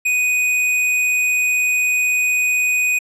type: tone with hard clipping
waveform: triangle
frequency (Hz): 2489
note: D#7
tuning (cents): 0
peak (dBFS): -16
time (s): 0.05-2.99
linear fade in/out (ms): 10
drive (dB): 17
effects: low-pass 12000 Hz 12 dB/octave